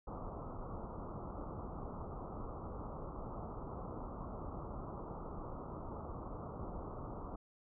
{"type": "low-pass noise", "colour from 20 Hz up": "pink", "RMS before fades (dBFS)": -45, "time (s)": [0.07, 7.36], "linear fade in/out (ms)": 5, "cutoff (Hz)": 1300, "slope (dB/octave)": 96, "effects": []}